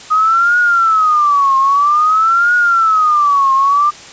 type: tone with vibrato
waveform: sine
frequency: 1245 Hz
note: D#6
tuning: 1 cent sharp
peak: -8 dBFS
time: 0.1-3.91 s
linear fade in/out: 20 ms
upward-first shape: triangle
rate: 0.51 Hz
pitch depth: 270 cents each way
effects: white hiss -34 dBFS RMS until 4.12 s + resampled to 16000 Hz